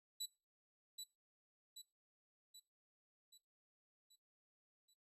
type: tone with echo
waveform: 25% pulse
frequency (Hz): 3951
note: B7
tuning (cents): 0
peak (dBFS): -38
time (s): 0.2-0.26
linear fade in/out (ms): 10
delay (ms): 780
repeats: 6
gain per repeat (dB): -5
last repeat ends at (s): 4.94
effects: noise-tail reverb RT60 0.3 s tail -22 dB re dry + resampled to 32000 Hz